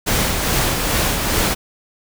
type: noise with tremolo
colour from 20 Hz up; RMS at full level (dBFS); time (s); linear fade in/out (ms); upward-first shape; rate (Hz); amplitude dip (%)
pink; -17; 0.06-1.55; 20; sine; 2.4; 35
effects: none